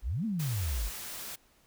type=exponential two-way sweep; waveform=sine; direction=up then down; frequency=43 to 234.9 to 43 Hz; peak=-29 dBFS; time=0.02-0.91 s; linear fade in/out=50 ms; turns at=0.25 s
type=noise; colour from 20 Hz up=white; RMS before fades=-41 dBFS; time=0.39-1.36 s; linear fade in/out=10 ms
effects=pink hiss -65 dBFS RMS until 1.66 s